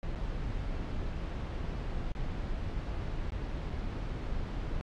brown noise with dropouts, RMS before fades -35 dBFS, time 0.03-4.81 s, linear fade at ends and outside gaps 0 ms, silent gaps 0.151-0.158 / 2.119-2.151 / 3.304-3.322 / 3.697-3.703 s, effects low-pass 4000 Hz 12 dB/octave + AAC 64 kbps

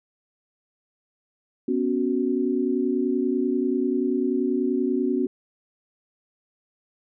sine chord, B suspended second, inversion none, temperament equal, 246.9 / 277.2 / 370 Hz, B3 / C#4 / F#4, 0 / 0 / 0 cents, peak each -25 dBFS, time 1.68-5.27 s, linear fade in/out 5 ms, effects none

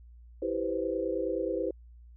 sine chord, C major seventh, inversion first, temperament equal, 329.6 / 392 / 493.9 / 523.3 Hz, E4 / G4 / B4 / C5, 0 / 0 / 0 / 0 cents, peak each -34 dBFS, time 0.42-1.71 s, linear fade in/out 5 ms, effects added 59 Hz sine -49 dBFS peak until 2.16 s

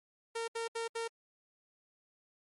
sawtooth tone bursts, 458.6 Hz, A#4, 28 cents flat, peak -31 dBFS, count 4, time 0.35-1.08 s, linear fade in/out 10 ms, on 130 ms, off 70 ms, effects MP3 48 kbps

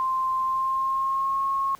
sine tone with pitch glide, 1046.5 to 1087.2 Hz, C6 to C#6, 0 to -34 cents, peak -22 dBFS, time 0-1.75 s, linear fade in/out 0 ms, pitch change +66 cents, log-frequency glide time 0.39-1.43 s, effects pink hiss -53 dBFS RMS until 1.79 s

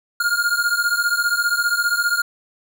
square beating tone pair, 1409 / 1424 Hz, F6 / F6, +15 / +33 cents, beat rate 15 Hz, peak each -21 dBFS, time 0.2-2.22 s, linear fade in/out 5 ms, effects none

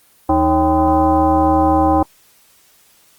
sine tone with frequency modulation, 548 Hz, C#5, 20 cents flat, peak -10 dBFS, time 0.29-2.03 s, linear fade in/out 5 ms, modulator 236 Hz, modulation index 1.8, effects white hiss -52 dBFS RMS until 3.18 s + Opus 24 kbps

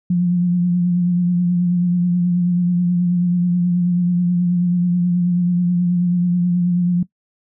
sine tone with vibrato, 176.5 Hz, F3, 19 cents sharp, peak -13 dBFS, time 0.1-7.03 s, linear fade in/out 5 ms, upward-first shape triangle, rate 9.3 Hz, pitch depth 35 cents each way, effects noise-tail reverb RT60 0.1 s tail -19 dB re dry

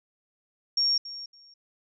sine tone with echo, 5540 Hz, F8, 15 cents flat, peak -21 dBFS, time 0.77-0.98 s, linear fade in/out 5 ms, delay 280 ms, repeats 2, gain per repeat -15 dB, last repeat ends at 1.54 s, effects none

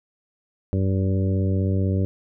harmonic tone with a mistuned harmonic, 95.8 Hz, G2, 39 cents flat, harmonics 1 / 2 / 3 / 4 / 5 / 6, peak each -20 / -26 / -30 / -32 / -34 / -36 dBFS, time 0.73-2.05 s, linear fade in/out 0 ms, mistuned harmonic 1, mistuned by -15 cents, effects none

